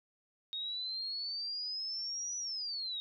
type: exponential two-way sweep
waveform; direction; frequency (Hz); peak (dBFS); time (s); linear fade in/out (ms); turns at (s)
sine; up then down; 3729 to 5920 to 3729; -36; 0.53-3; 0; 2.37
effects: none